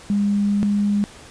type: tone pair in turn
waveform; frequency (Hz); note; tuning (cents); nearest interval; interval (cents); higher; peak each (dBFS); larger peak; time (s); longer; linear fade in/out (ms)
sine; 203.2 / 204.4; G#3 / G#3; -38 / -27; unison; 11; second; -16; neither; 0.1-0.63 / 0.63-1.04; first; 0
effects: pink hiss -43 dBFS RMS until 1.3 s + resampled to 22050 Hz